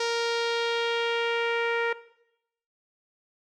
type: tone with low-pass filter sweep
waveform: sawtooth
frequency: 466.2 Hz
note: A#4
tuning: in tune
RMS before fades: -27 dBFS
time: 0-1.93 s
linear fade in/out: 5 ms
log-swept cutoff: 5200 to 2100 Hz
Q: 2.2
effects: noise-tail reverb RT60 0.8 s tail -17 dB re dry